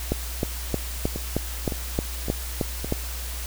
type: two click trains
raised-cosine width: 2 ms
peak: -9 / -16 dBFS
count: 10 / 4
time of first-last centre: 0.12-2.924 / 1.16-2.845 s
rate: 3.21 / 1.78 Hz
effects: added 60 Hz sine -31 dBFS peak until 3.46 s + white hiss -36 dBFS RMS until 3.46 s